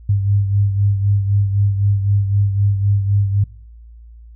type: beating tone pair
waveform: sine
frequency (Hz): 100 / 103.9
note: G2 / G#2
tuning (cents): +35 / +1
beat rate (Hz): 3.9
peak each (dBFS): -13 / -22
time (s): 0.09-3.44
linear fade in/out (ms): 5
effects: noise-tail reverb RT60 0.5 s tail -24 dB re dry + added 57 Hz sine -37 dBFS peak until 4.35 s